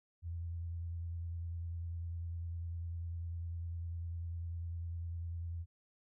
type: tone with vibrato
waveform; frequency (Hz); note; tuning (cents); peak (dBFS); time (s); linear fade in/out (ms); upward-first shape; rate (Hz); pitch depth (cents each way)
sine; 84.6; E2; +45; -38; 0.22-5.66; 50; sine; 10; 25
effects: none